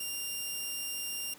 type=tone; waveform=10% pulse; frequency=2794 Hz; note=F7; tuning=in tune; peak=-26 dBFS; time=0-1.34 s; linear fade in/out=5 ms; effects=pink hiss -54 dBFS RMS until 1.38 s + high-pass 150 Hz 12 dB/octave